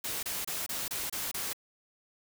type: noise bursts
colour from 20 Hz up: white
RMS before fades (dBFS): -35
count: 7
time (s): 0.04-1.532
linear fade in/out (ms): 5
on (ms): 190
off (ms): 27
effects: none